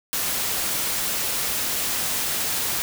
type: noise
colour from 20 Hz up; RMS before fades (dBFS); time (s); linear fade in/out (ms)
white; -25; 0.13-2.82; 0
effects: none